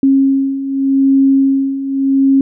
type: beating tone pair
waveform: sine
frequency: 270.7 / 271.54 Hz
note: C#4 / C#4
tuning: -41 / -36 cents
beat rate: 0.84 Hz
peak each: -15 / -10 dBFS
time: 0.03-2.41 s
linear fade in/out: 2 ms
effects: none